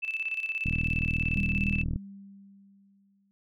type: tone with tremolo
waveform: sine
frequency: 2637 Hz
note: E7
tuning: in tune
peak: -27 dBFS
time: 0.02-1.84 s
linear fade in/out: 20 ms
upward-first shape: square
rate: 17 Hz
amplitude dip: 65%
type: click train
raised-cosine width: 5 ms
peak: -18 dBFS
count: 53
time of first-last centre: 0.66-1.96 s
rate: 40 Hz
type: tone with exponential decay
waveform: sine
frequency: 197.6 Hz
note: G3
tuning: 14 cents sharp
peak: -27 dBFS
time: 1.37-3.31 s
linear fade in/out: 0 ms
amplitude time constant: 420 ms
effects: none